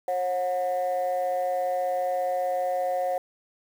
sine tone pair together, 541 / 726.2 Hz, C#5 / F#5, -42 / -33 cents, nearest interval perfect fourth, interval 509 cents, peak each -25 dBFS, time 0.08-3.18 s, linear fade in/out 2 ms, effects tanh soft clip ceiling -20 dBFS + 8-bit

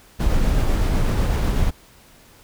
brown noise with tremolo, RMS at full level -17 dBFS, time 0.19-1.71 s, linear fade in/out 20 ms, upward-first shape triangle, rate 8 Hz, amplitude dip 25%, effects pink hiss -50 dBFS RMS until 2.43 s

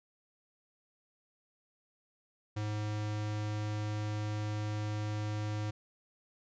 square tone, 105.8 Hz, G#2, 33 cents sharp, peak -34 dBFS, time 2.56-5.71 s, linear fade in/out 10 ms, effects resampled to 16000 Hz

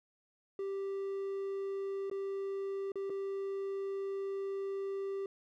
triangle tone with dropouts, 392 Hz, G4, in tune, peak -33 dBFS, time 0.59-5.26 s, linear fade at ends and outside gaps 2 ms, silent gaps 2.099-2.113 / 2.919-2.956 / 3.097-3.101 s, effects none

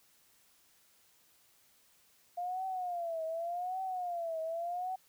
sine tone with vibrato, 698.5 Hz, F5, in tune, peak -34 dBFS, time 2.37-4.96 s, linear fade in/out 10 ms, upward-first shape triangle, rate 0.86 Hz, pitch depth 160 cents each way, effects white hiss -67 dBFS RMS until 5.08 s

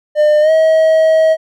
triangle tone with pitch glide, 602 to 637.8 Hz, D5 to D#5, +43 to +43 cents, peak -5 dBFS, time 0.15-1.37 s, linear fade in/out 50 ms, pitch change +100 cents, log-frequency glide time 0.41-0.51 s, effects none

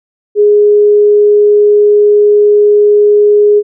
sine tone, 415.3 Hz, G#4, in tune, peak -3 dBFS, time 0.35-3.63 s, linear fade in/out 50 ms, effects none

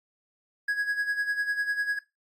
triangle tone with tremolo, 1661.2 Hz, G#6, in tune, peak -21 dBFS, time 0.68-1.99 s, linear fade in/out 5 ms, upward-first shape sine, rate 10 Hz, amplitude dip 65%, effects noise-tail reverb RT60 0.2 s tail -17 dB re dry + AAC 64 kbps

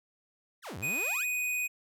sawtooth exponential two-way sweep, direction down then up, 2114 to 81.9 to 2114 Hz, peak -35 dBFS, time 0.62-1.26 s, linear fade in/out 50 ms, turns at 0.78 s
square tone, 2489 Hz, D#7, in tune, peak -30 dBFS, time 0.82-1.68 s, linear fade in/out 20 ms
effects none

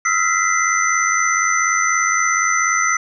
sine tone cluster, 1284 / 1368 / 1963 / 2060 / 6060 Hz, E6 / F6 / B6 / C7 / F#8, -46 / -36 / -11 / -28 / +40 cents, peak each -21 dBFS, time 0.05-2.97 s, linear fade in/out 5 ms, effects none

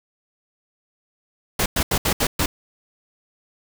pink noise bursts at uneven times, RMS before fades -20 dBFS, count 6, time 1.59-1.66 / 1.76-1.83 / 1.91-1.98 / 2.05-2.13 / 2.2-2.27 / 2.39-2.46 s, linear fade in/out 5 ms, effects none

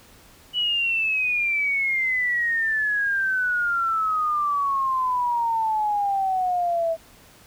sine exponential sweep, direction down, 2965 to 649 Hz, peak -20 dBFS, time 0.53-6.97 s, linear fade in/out 50 ms, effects pink hiss -51 dBFS RMS until 7.46 s

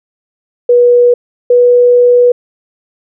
sine tone pair in turn, 485.5 / 488.6 Hz, B4 / B4, -30 / -19 cents, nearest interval unison, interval 11 cents, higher second, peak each -3 dBFS, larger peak neither, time 0.69-1.14 / 1.5-2.32 s, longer second, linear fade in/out 5 ms, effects none

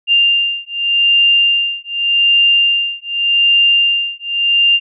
sine beating tone pair, 2794 / 2794.85 Hz, F7 / F7, 0 / +1 cents, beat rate 0.85 Hz, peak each -13 dBFS, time 0.07-4.8 s, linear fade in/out 50 ms, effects none

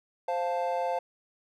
triangle chord, F major, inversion second, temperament equal, 523.3 / 698.5 / 880 Hz, C5 / F5 / A5, 0 / 0 / 0 cents, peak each -29 / -29 / -31 dBFS, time 0.28-0.99 s, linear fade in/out 5 ms, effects none

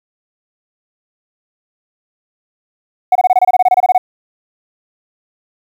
sine tone bursts, 737 Hz, F#5, 7 cents flat, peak -3 dBFS, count 15, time 3.12-3.98 s, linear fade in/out 5 ms, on 34 ms, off 25 ms, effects tanh soft clip ceiling -4 dBFS + 7-bit

